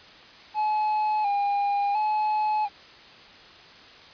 triangle tone with vibrato, 830.6 Hz, G#5, in tune, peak -20 dBFS, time 0.54-2.69 s, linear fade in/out 50 ms, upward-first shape square, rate 0.71 Hz, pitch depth 47 cents each way, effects white hiss -48 dBFS RMS until 4.13 s + resampled to 11025 Hz

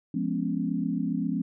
sine chord, C# dominant seventh, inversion first, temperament just, 173.24 / 207.9 / 249.5 / 277.2 Hz, E#3 / G#3 / B3 / C#4, -14 / +2 / +18 / 0 cents, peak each -31 dBFS, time 0.14-1.42 s, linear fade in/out 5 ms, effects none

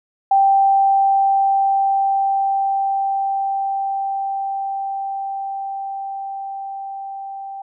sine tone with level ramp, 784 Hz, G5, in tune, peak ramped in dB -10 to -28 dBFS, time 0.31-7.62 s, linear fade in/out 5 ms, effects none

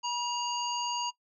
harmonic tone with a mistuned harmonic, 944 Hz, A#5, 22 cents sharp, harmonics 1 / 3 / 5 / 7, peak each -32 / -37 / -39 / -40 dBFS, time 0.03-1.11 s, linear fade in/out 20 ms, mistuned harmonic 1, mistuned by +39 cents, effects noise-tail reverb RT60 0.1 s tail -18 dB re dry

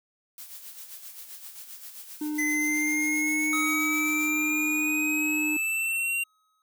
blue noise with tremolo, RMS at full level -41 dBFS, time 0.38-4.3 s, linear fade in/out 0 ms, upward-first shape sine, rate 7.6 Hz, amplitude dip 55%
triangle tone with pitch glide, 302 to 304.3 Hz, D4 to D#4, +48 to -38 cents, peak -26 dBFS, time 2.21-5.57 s, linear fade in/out 5 ms, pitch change +14 cents, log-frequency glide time 2.49-3.45 s
square exponential sweep, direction up, 2025 to 2768 Hz, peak -26 dBFS, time 2.38-6.24 s, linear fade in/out 10 ms
square tone with exponential decay, 1272 Hz, D#6, 38 cents sharp, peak -30 dBFS, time 3.53-6.62 s, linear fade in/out 1 ms, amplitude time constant 670 ms
effects none

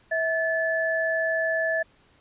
sine tone pair together, 649.1 / 1733 Hz, E5 / A6, -27 / -27 cents, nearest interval octave + perfect fourth, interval 1700 cents, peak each -25 dBFS, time 0.11-1.83 s, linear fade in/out 10 ms, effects pink hiss -60 dBFS RMS until 2.2 s + resampled to 8000 Hz

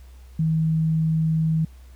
sine tone, 159.6 Hz, D#3, 44 cents sharp, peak -18 dBFS, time 0.39-1.65 s, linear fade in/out 5 ms, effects added 63 Hz sine -42 dBFS peak until 1.95 s + pink hiss -58 dBFS RMS until 1.95 s

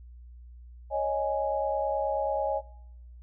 sine chord, C# suspended second, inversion none, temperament just, 554.4 / 623.7 / 831.5 Hz, C#5 / D#5 / G#5, 0 / +4 / +2 cents, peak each -30 dBFS, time 0.9-2.62 s, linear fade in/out 50 ms, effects noise-tail reverb RT60 0.9 s tail -23 dB re dry + added 60 Hz sine -45 dBFS peak until 3.22 s

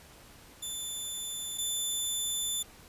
15% pulse tone pair in turn, 3520 / 3520 Hz, A7 / A7, 0 / 0 cents, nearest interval unison, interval 0 cents, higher neither, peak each -28 / -23 dBFS, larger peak second, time 0.62-1.58 / 1.58-2.63 s, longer second, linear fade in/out 10 ms, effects pink hiss -54 dBFS RMS until 2.88 s + resampled to 32000 Hz

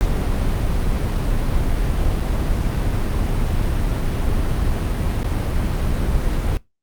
brown noise with dropouts, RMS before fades -19 dBFS, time 0.01-6.57 s, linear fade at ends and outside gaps 0 ms, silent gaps 2.198-2.204 / 5.23-5.244 s, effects noise-tail reverb RT60 0.2 s tail -21 dB re dry + Opus 48 kbps

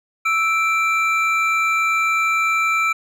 triangle tone pair together, 1318.3 / 2349 Hz, E6 / D7, 0 / 0 cents, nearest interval minor seventh, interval 1000 cents, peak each -17 dBFS, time 0.25-2.93 s, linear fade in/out 10 ms, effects none

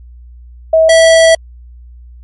sine / square tone pair in turn, 643 / 653.1 Hz, E5 / E5, -43 / -16 cents, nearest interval unison, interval 27 cents, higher second, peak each -4 dBFS, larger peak neither, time 0.73-0.89 / 0.89-1.35 s, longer second, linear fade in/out 5 ms, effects added 60 Hz sine -32 dBFS peak until 2.23 s + MP3 48 kbps

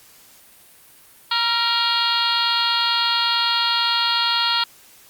harmonic tone with a mistuned harmonic, 471.1 Hz, A#4, 18 cents sharp, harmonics 2 / 3 / 4 / 5 / 6 / 7 / 8 / 9 / 10, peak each -25 / -24 / -31 / -33 / -27 / -24 / -27 / -23 / -34 dBFS, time 1.31-4.64 s, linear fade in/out 5 ms, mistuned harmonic 3, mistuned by -41 cents, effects white hiss -49 dBFS RMS until 5.09 s + Opus 48 kbps

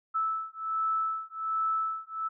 sine beating tone pair, 1311 / 1312.3 Hz, E6 / E6, -10 / -8 cents, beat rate 1.3 Hz, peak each -31 dBFS, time 0.14-2.29 s, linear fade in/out 20 ms, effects none

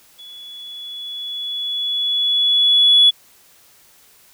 sine tone with level ramp, 3400 Hz, G#7, 40 cents sharp, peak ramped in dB -36 to -6 dBFS, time 0.18-3.11 s, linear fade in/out 20 ms, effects tanh soft clip ceiling -2 dBFS + white hiss -51 dBFS RMS until 4.33 s

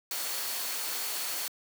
sine tone in noise, 4404 Hz, C#8, 12 cents flat, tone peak -43 dBFS, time 0.11-1.48 s, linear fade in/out 2 ms, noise white, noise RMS -34 dBFS, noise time 0.11-1.48 s, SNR -12 dB, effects high-pass 400 Hz 12 dB/octave

